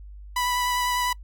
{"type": "tone with vibrato", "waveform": "sawtooth", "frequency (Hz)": 987.8, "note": "B5", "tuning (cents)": 0, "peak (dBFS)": -19, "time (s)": [0.36, 1.13], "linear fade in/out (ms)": 5, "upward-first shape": "triangle", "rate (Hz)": 10, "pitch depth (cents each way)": 16, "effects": ["noise-tail reverb RT60 0.1 s tail -26 dB re dry", "added 50 Hz sine -39 dBFS peak until 1.23 s"]}